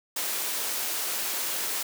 white high-pass noise, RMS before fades -30 dBFS, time 0.16-1.83 s, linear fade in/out 5 ms, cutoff 300 Hz, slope 12 dB/octave, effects none

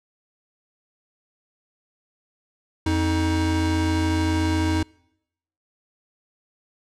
square tone pair together, 87.16 / 315.4 Hz, F2 / D#4, -3 / +24 cents, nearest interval octave + minor seventh, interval 2227 cents, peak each -23 dBFS, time 2.86-4.83 s, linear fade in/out 5 ms, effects noise-tail reverb RT60 0.8 s tail -26 dB re dry + low-pass 8000 Hz 12 dB/octave

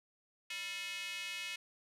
square tone with high-pass filter, 196 Hz, G3, in tune, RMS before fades -42 dBFS, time 0.5-1.56 s, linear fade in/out 5 ms, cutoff 2500 Hz, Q 3.2, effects low-pass 12000 Hz 12 dB/octave

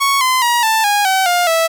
sawtooth tone with pitch steps, 1108.7 / 1028.5 / 954.1 / 885.1 / 821 / 761.7 / 706.6 / 655.4 Hz, C#6 / C6 / A#5 / A5 / G#5 / G5 / F5 / E5, 0 / -30 / +40 / +10 / -20 / -50 / +20 / -10 cents, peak -8 dBFS, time 0-1.68 s, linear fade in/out 20 ms, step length 210 ms, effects none

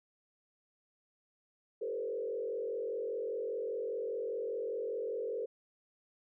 sine tone with frequency modulation, 461.4 Hz, A#4, 18 cents flat, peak -34 dBFS, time 1.81-5.46 s, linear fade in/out 10 ms, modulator 45 Hz, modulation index 1.3, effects none

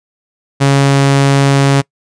sawtooth tone, 138.59 Hz, C#3, in tune, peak -3 dBFS, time 0.6-1.82 s, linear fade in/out 20 ms, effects noise-tail reverb RT60 0.1 s tail -24 dB re dry + resampled to 22050 Hz

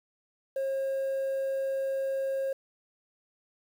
sine tone, 539 Hz, C#5, 49 cents flat, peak -25 dBFS, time 0.56-2.53 s, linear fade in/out 5 ms, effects tanh soft clip ceiling -27 dBFS + 9-bit

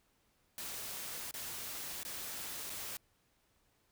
white noise with dropouts, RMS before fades -43 dBFS, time 0.58-2.97 s, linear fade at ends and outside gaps 1 ms, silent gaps 1.311-1.34 / 2.032-2.05 / 2.697-2.701 s, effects pink hiss -74 dBFS RMS until 3.91 s

